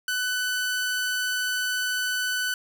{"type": "tone", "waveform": "sawtooth", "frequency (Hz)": 1498, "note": "F#6", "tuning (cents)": 21, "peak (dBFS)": -21, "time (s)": [0.08, 2.54], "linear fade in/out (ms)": 2, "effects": []}